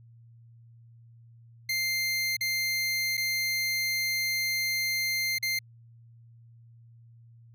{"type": "tone with dropouts", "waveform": "25% pulse", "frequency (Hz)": 2100, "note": "C7", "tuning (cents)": 6, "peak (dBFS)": -23, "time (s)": [1.69, 5.59], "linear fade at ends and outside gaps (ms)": 5, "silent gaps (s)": [[2.368, 2.408], [3.171, 3.176], [5.385, 5.426]], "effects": ["added 116 Hz sine -51 dBFS peak until 7.54 s"]}